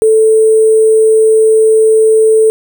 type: tone with sample-and-hold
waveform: sine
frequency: 440 Hz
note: A4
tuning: in tune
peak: -4 dBFS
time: 0.02-2.5 s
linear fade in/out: 0 ms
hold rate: 8820 Hz
effects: none